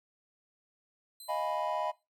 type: tone with exponential decay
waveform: 15% pulse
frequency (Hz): 4068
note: C8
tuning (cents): -50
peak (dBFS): -39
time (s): 1.2-2.03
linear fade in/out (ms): 2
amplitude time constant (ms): 180
type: chord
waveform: triangle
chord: F half-diminished seventh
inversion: third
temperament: equal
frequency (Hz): 622.3 / 698.5 / 830.6 / 987.8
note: Eb5 / F5 / Ab5 / Cb6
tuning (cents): 0 / 0 / 0 / 0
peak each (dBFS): -33 / -36 / -36 / -33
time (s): 1.28-1.92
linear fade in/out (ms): 20
effects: noise-tail reverb RT60 0.2 s tail -18 dB re dry